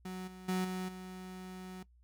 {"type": "tone with level steps", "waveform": "35% pulse", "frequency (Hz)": 185, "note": "F#3", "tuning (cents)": 0, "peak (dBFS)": [-38, -46, -29, -34, -42], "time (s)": [0.05, 1.83], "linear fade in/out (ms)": 5, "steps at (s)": [0.27, 0.48, 0.64, 0.88], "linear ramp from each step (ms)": 10, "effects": ["noise-tail reverb RT60 0.1 s tail -19 dB re dry", "added 60 Hz sine -61 dBFS peak until 2.03 s"]}